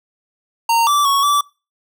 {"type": "tone with pitch steps", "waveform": "square", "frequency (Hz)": [923, 1164, 1111, 1158], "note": ["A#5", "D6", "C#6", "D6"], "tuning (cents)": [-17, -16, 4, -25], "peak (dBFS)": -13, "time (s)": [0.69, 1.41], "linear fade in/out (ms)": 5, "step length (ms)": 180, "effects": ["noise-tail reverb RT60 0.3 s tail -23 dB re dry"]}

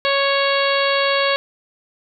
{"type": "harmonic tone with a mistuned harmonic", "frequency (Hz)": 554.4, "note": "C#5", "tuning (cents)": 0, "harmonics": [1, 2, 3, 4, 5, 6, 7, 8], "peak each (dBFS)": [-19, -22, -24, -25, -26, -27, -27, -28], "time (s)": [0.05, 1.36], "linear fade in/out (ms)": 0, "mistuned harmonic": 7, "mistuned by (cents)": -18, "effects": []}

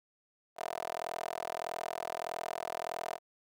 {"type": "tone with high-pass filter", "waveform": "15% pulse", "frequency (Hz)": 41.62, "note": "E1", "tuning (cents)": 17, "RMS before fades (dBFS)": -39, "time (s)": [0.56, 3.19], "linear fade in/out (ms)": 50, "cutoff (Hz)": 670, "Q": 4, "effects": []}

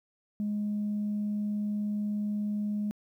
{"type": "tone", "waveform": "sine", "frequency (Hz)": 208.3, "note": "G#3", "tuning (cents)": 5, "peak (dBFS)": -27, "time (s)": [0.4, 2.91], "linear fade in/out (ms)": 0, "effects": ["tanh soft clip ceiling -25 dBFS", "11-bit"]}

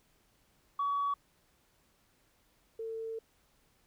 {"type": "tone pair in turn", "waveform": "sine", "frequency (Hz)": [1132, 449.2], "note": ["C#6", "A4"], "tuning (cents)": [36, 36], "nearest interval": "octave + major third", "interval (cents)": 1600, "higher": "first", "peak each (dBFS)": [-28, -36], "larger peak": "first", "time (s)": [[0.79, 1.14], [2.79, 3.19]], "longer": "second", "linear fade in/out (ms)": 5, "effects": ["tanh soft clip ceiling -25 dBFS", "pink hiss -70 dBFS RMS until 3.86 s"]}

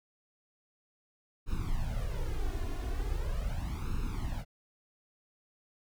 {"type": "noise with flanger", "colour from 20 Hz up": "brown", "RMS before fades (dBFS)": -33, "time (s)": [1.46, 4.45], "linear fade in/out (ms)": 50, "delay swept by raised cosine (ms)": [0.75, 2.85], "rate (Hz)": 0.4, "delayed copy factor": 0.95, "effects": []}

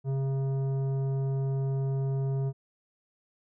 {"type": "tone with tanh clipping", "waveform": "triangle", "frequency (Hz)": 135.4, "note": "C#3", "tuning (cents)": -40, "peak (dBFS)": -28, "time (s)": [0.04, 2.53], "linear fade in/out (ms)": 50, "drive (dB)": 15, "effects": []}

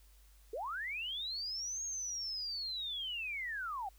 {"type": "linear two-way sweep", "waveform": "sine", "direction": "up then down", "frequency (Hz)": [397, 6590, 731], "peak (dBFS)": -37, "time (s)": [0.53, 3.89], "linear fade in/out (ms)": 5, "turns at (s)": 1.83, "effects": ["added 50 Hz sine -59 dBFS peak until 3.98 s", "white hiss -68 dBFS RMS until 3.98 s"]}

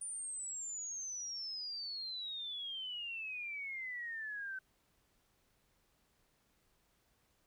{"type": "exponential sweep", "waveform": "sine", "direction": "down", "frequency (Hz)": [9397, 1524], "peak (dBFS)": -40, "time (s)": [0.01, 4.59], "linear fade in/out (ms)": 5, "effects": ["pink hiss -75 dBFS RMS until 7.46 s"]}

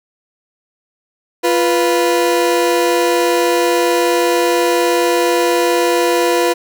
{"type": "tone pair together", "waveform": "30% pulse", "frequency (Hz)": [347.4, 491.7], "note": ["F4", "B4"], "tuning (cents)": [-9, -8], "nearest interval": "tritone", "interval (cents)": 601, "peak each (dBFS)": -12, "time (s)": [1.43, 6.54], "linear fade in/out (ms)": 20, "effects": []}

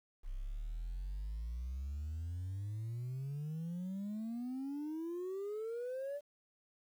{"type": "exponential sweep", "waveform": "sine", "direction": "up", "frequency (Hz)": [30.87, 588], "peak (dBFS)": -36, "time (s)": [0.23, 6.21], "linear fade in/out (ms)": 50, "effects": ["tanh soft clip ceiling -37 dBFS", "11-bit"]}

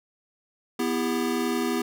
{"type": "chord", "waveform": "square", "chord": "E minor", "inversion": "second", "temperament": "equal with one note detuned", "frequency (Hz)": [246.9, 329.6, 400.7], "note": ["B3", "E4", "G4"], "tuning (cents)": [0, 0, 38], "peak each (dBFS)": [-28, -30, -30], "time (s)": [0.79, 1.82], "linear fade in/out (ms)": 5, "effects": []}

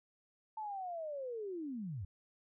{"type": "linear sweep", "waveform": "sine", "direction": "down", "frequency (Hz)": [886, 81.8], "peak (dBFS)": -39, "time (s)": [0.57, 2.05], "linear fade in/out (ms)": 5, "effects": []}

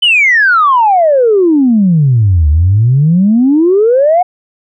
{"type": "exponential two-way sweep", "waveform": "sine", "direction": "down then up", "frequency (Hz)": [3075, 72.3, 741], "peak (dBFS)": -4, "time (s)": [0.02, 4.23], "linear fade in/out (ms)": 10, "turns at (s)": 2.49, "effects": ["tanh soft clip ceiling 0 dBFS"]}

